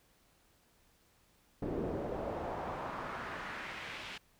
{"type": "noise with band-pass filter sweep", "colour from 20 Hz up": "brown", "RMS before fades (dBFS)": -40, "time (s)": [1.62, 4.18], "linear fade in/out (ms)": 5, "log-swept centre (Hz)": [360, 3000], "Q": 1.6, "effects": ["pink hiss -69 dBFS RMS until 4.39 s"]}